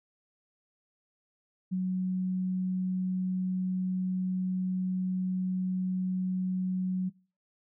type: tone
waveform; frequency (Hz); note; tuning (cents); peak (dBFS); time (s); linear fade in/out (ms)
sine; 185; F#3; 0; -27; 1.71-7.1; 20
effects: noise-tail reverb RT60 0.4 s tail -24 dB re dry